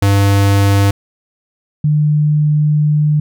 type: tone pair in turn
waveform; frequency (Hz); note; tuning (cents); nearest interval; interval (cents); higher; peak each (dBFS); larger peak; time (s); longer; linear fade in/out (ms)
square / sine; 99.6 / 150.23; G2 / D3; +28 / +40; perfect fifth; 712; second; -9; neither; 0.02-0.91 / 1.84-3.2; second; 5
effects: none